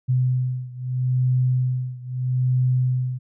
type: beating tone pair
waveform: sine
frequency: 126.8 / 127.58 Hz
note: B2 / C3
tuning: +46 / -43 cents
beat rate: 0.78 Hz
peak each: -21 / -23 dBFS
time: 0.08-3.19 s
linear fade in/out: 20 ms
effects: none